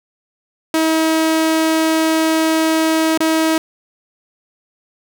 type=tone with dropouts; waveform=sawtooth; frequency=320 Hz; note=D#4; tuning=49 cents sharp; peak=-9 dBFS; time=0.74-3.58 s; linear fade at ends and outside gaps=2 ms; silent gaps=3.176-3.204 s; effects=none